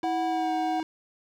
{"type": "tone with pitch glide", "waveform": "square", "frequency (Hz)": [326.7, 318.1], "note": ["E4", "D#4"], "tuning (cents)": [-15, 38], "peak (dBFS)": -30, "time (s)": [0.03, 0.83], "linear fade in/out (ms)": 2, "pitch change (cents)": -47, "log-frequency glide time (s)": [0.25, 0.52]}
{"type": "tone", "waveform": "sine", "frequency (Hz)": 740, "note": "F#5", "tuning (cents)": 0, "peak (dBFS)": -26, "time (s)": [0.04, 0.8], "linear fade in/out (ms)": 0}
{"effects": ["low-pass 5000 Hz 12 dB/octave", "10-bit"]}